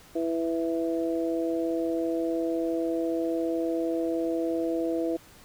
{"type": "harmonic tone", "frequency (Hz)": 165.2, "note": "E3", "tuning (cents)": 4, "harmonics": [2, 3, 4], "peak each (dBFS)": [-27, -31, -33], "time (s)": [0.15, 5.17], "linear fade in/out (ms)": 10, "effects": ["pink hiss -53 dBFS RMS until 5.44 s"]}